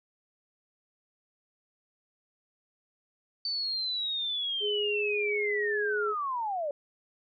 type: linear sweep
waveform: sine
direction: down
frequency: 4567 to 554.4 Hz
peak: -29 dBFS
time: 3.45-6.71 s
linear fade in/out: 2 ms
type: tone with pitch glide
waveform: sine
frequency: 415.3 to 418.9 Hz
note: G#4 to G#4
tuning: 0 to +15 cents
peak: -29 dBFS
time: 4.6-6.15 s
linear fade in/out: 50 ms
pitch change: +15 cents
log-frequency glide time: 5.77-5.85 s
effects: none